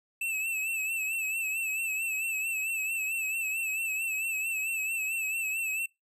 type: tone with vibrato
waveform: square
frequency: 2628 Hz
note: E7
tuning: 6 cents flat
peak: -30 dBFS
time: 0.21-5.86 s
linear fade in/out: 5 ms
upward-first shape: sine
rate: 4.5 Hz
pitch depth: 56 cents each way
effects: noise-tail reverb RT60 0.2 s tail -24 dB re dry